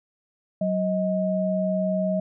sine tone pair together, 187.4 / 629.5 Hz, F#3 / D#5, +22 / +20 cents, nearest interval octave + major sixth, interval 2098 cents, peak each -24 dBFS, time 0.61-2.2 s, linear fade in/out 5 ms, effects none

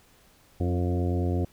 harmonic tone with a mistuned harmonic, 88.8 Hz, F2, 29 cents sharp, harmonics 1 / 2 / 3 / 4 / 5 / 6 / 7 / 8, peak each -25 / -33 / -32 / -33 / -38 / -39 / -44 / -40 dBFS, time 0.6-1.45 s, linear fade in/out 5 ms, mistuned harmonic 4, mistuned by -21 cents, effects pink hiss -59 dBFS RMS until 1.52 s

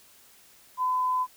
sine tone, 1012 Hz, B5, 42 cents sharp, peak -23 dBFS, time 0.77-1.27 s, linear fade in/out 50 ms, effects white hiss -56 dBFS RMS until 1.36 s

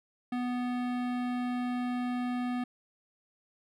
sine tone with hard clipping, 246.9 Hz, B3, in tune, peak -32 dBFS, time 0.32-2.64 s, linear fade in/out 5 ms, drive 18 dB, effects none

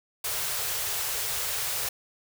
white band-stop noise, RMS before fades -30 dBFS, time 0.24-1.89 s, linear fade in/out 5 ms, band 160 to 370 Hz, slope 96 dB/octave, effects none

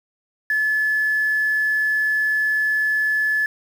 sine tone, 1724 Hz, A6, 36 cents flat, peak -16 dBFS, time 0.5-3.46 s, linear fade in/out 2 ms, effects tanh soft clip ceiling -13 dBFS + 7-bit

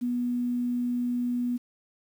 sine tone with quantisation, 244 Hz, B3, 21 cents flat, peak -25 dBFS, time 0.01-1.58 s, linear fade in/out 20 ms, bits 9, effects none

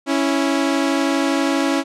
sawtooth tone pair together, 277.2 / 329.6 Hz, C#4 / E4, 0 / 0 cents, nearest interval minor third, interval 300 cents, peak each -14 / -17 dBFS, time 0.06-1.84 s, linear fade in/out 50 ms, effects low-pass 8000 Hz 12 dB/octave

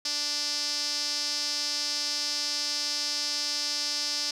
sawtooth tone with band-pass filter, 293.7 Hz, D4, in tune, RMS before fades -30 dBFS, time 0.05-4.31 s, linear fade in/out 5 ms, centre 5100 Hz, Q 5.7, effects none

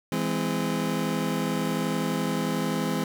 30% pulse chord, E augmented, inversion none, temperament just, 164.81 / 206 / 257.5 Hz, E3 / G#3 / B#3, 0 / -14 / -28 cents, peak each -27 dBFS, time 0.12-3.04 s, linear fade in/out 2 ms, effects none

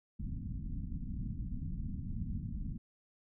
pink low-pass noise, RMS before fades -39 dBFS, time 0.19-2.78 s, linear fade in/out 10 ms, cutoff 250 Hz, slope 48 dB/octave, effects none

